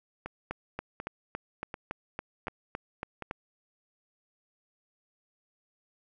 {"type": "two click trains", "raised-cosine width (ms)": 0.5, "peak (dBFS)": [-22, -19], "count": [5, 11], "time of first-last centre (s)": [[0.26, 3.223], [0.51, 3.311]], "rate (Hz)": [1.35, 3.57], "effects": []}